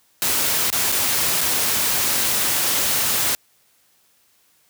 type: noise with dropouts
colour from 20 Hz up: white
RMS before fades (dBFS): -20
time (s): 0.22-3.35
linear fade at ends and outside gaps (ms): 0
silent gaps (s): 0.702-0.727 / 0.918-0.923 / 1.408-1.413
effects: white hiss -60 dBFS RMS until 4.69 s + high-pass 60 Hz 12 dB/octave